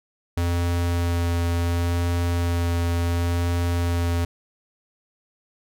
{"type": "tone with vibrato", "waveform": "square", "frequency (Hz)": 86.1, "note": "F2", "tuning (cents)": -24, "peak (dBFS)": -21, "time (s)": [0.37, 4.25], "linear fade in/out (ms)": 5, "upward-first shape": "sine", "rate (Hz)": 0.7, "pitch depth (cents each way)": 10, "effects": []}